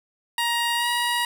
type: tone with pitch glide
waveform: 15% pulse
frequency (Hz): 942 to 956.3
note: A#5 to A#5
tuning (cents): +18 to +44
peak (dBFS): -15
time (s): 0.38-1.25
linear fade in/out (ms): 2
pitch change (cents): +26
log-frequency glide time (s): 0.74-0.88
effects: none